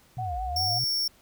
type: linear two-way sweep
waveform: sine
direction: down then up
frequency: 130.81 to 49.65 to 130.81 Hz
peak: -32 dBFS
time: 0.17-0.84 s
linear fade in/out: 0 ms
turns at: 0.4 s
type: tone with vibrato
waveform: sine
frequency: 730 Hz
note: F#5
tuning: 24 cents flat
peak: -30 dBFS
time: 0.18-0.79 s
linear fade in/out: 10 ms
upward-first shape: triangle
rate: 5 Hz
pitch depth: 64 cents each way
type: tone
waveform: 45% pulse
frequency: 5470 Hz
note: F8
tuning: 37 cents flat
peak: -25 dBFS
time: 0.56-1.08 s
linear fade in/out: 5 ms
effects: pink hiss -59 dBFS RMS until 1.21 s